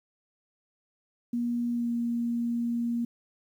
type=tone with pitch glide; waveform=sine; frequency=238.7 to 235.8 Hz; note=A#3 to A#3; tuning=+41 to +20 cents; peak=-26 dBFS; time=1.33-3.05 s; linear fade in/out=5 ms; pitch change=-21 cents; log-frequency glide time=1.72-1.9 s; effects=10-bit